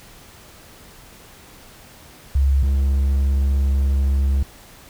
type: tone pair in turn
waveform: sine / triangle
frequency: 68.4 / 68.4 Hz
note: C#2 / C#2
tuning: -23 / -23 cents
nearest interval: unison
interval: 0 cents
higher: neither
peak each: -13 dBFS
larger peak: neither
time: 2.35-2.63 / 2.63-4.43 s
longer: second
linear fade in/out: 5 ms
effects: pink hiss -45 dBFS RMS until 4.89 s